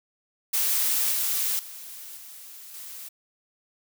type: noise with level steps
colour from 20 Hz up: blue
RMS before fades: -24 / -26 / -41 / -44 / -40 dBFS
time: 0.53-3.09 s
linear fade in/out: 10 ms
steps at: 1.12 / 1.59 / 2.17 / 2.74 s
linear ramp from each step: 2 ms
effects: none